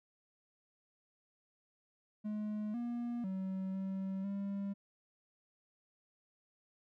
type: tone with pitch steps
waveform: triangle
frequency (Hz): 211.5 / 238.6 / 189.8 / 191.8 / 198.7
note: G#3 / A#3 / F#3 / G3 / G3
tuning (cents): +32 / +41 / +44 / -37 / +24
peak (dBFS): -34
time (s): 2.24-4.74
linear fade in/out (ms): 20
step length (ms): 500
effects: none